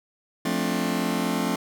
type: chord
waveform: sawtooth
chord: D minor seventh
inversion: first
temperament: just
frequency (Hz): 176.2 / 220.2 / 264.3 / 293.7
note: F3 / A3 / C4 / D4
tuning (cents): +16 / +2 / +18 / 0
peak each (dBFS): -25 / -24 / -24 / -27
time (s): 0.45-1.56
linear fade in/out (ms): 5
effects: none